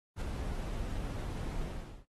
brown noise with ADSR envelope, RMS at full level -32 dBFS, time 0.16-2.06 s, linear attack 55 ms, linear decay 5 ms, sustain -5 dB, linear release 440 ms, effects AAC 32 kbps

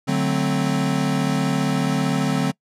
square chord, D dominant seventh, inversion none, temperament equal, 146.83 / 185 / 220 / 261.6 Hz, D3 / F#3 / A3 / C4, 0 / 0 / 0 / 0 cents, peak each -24 / -25 / -28 / -24 dBFS, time 0.07-2.52 s, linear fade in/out 20 ms, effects noise-tail reverb RT60 0.1 s tail -24 dB re dry + low-pass 10000 Hz 12 dB/octave

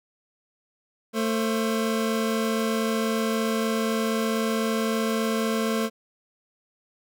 25% pulse tone pair together, 223.3 / 530.5 Hz, A3 / C5, +26 / +24 cents, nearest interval octave + minor third, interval 1498 cents, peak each -20 / -27 dBFS, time 1.13-5.9 s, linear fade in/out 50 ms, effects none

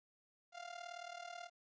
sawtooth tone with amplitude modulation, 698.5 Hz, F5, in tune, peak -40 dBFS, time 0.52-1.5 s, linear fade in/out 50 ms, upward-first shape sine, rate 38.4 Hz, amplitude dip 80%, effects resampled to 16000 Hz + 13-bit

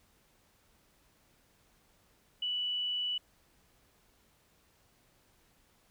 sine tone, 2960 Hz, F#7, in tune, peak -31 dBFS, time 2.42-3.18 s, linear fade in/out 5 ms, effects pink hiss -68 dBFS RMS until 5.9 s

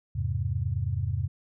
sine chord, E augmented, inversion none, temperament equal with one note detuned, 82.41 / 101.57 / 130.81 Hz, E2 / G#2 / B#2, 0 / -38 / 0 cents, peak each -31 / -29 / -31 dBFS, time 0.15-1.28 s, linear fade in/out 10 ms, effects none

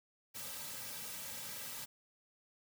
white noise with comb filter, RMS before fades -45 dBFS, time 0.34-1.86 s, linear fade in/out 20 ms, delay 2.8 ms, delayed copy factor -0.95, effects none

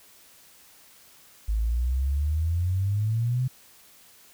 sine exponential sweep, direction up, 51.91 to 130.81 Hz, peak -22 dBFS, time 1.48-3.48 s, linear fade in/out 10 ms, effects white hiss -54 dBFS RMS until 4.33 s

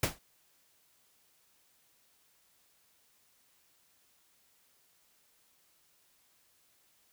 pink noise with exponential decay, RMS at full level -24 dBFS, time 0.03-0.19 s, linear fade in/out 5 ms, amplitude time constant 33 ms, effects white hiss -69 dBFS RMS until 7.12 s

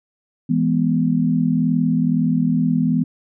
sine chord, E major, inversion none, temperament equal with one note detuned, 165.39 / 207.7 / 246.9 Hz, E3 / G#3 / B3, +6 / 0 / 0 cents, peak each -19 / -22 / -18 dBFS, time 0.49-3.04 s, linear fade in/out 10 ms, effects none

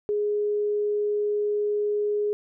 sine tone, 415.9 Hz, G#4, 2 cents sharp, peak -22 dBFS, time 0.09-2.33 s, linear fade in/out 0 ms, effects none

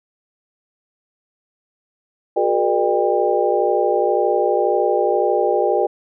sine tone cluster, 365.3 / 417.7 / 479.6 / 600 / 798 Hz, F#4 / G#4 / A#4 / D5 / G5, -22 / +10 / +49 / +37 / +31 cents, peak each -21 dBFS, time 2.36-5.87 s, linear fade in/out 10 ms, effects none

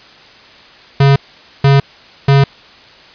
square tone bursts, 138.59 Hz, C#3, in tune, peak -6 dBFS, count 3, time 1-2.44 s, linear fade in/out 5 ms, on 160 ms, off 480 ms, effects white hiss -40 dBFS RMS until 3.14 s + resampled to 11025 Hz

